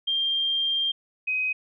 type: tone pair in turn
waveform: sine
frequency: 3189 / 2519 Hz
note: G7 / D#7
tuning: +29 / +21 cents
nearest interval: major third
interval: 408 cents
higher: first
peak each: -22 / -23 dBFS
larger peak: first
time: 0.07-0.92 / 1.27-1.53 s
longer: first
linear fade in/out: 10 ms
effects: none